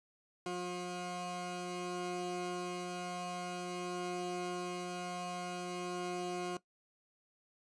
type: tone pair together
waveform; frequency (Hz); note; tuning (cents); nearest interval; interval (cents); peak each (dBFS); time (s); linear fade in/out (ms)
20% pulse; 178.5 / 357.5; F3 / F4; +38 / +41; octave; 1203; -37 / -35; 0.46-6.57; 2
effects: noise-tail reverb RT60 0.1 s tail -17 dB re dry + resampled to 22050 Hz